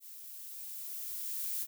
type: noise with level ramp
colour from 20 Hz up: violet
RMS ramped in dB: -50 to -35 dBFS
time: 0-1.67 s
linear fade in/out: 50 ms
effects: none